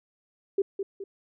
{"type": "tone with echo", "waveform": "sine", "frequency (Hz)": 393, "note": "G4", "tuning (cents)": 4, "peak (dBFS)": -20, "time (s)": [0.58, 0.62], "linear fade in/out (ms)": 5, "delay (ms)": 210, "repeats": 2, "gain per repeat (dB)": -7, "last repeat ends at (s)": 1.04, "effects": []}